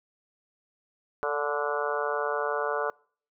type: harmonic tone with a mistuned harmonic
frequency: 145.8 Hz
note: D3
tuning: 12 cents flat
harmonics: 3 / 4 / 5 / 6 / 7 / 8 / 9 / 10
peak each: -31 / -32 / -36 / -38 / -36 / -35 / -37 / -35 dBFS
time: 1.23-2.9 s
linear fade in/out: 0 ms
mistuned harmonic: 3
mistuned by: +19 cents
effects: noise-tail reverb RT60 0.5 s tail -26 dB re dry